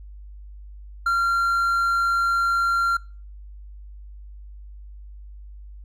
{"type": "tone", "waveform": "triangle", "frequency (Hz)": 1379, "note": "F6", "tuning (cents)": -22, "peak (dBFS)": -16, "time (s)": [1.06, 2.97], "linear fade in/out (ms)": 5, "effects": ["noise-tail reverb RT60 0.4 s tail -25 dB re dry", "added 50 Hz sine -38 dBFS peak until 5.84 s"]}